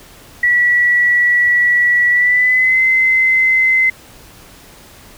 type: tone with pitch glide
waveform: sine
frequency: 1943 to 2057 Hz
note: B6 to C7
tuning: -29 to -30 cents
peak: -9 dBFS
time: 0.43-3.9 s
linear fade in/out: 5 ms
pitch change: +99 cents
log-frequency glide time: 2.1-2.81 s
effects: pink hiss -41 dBFS RMS until 5.17 s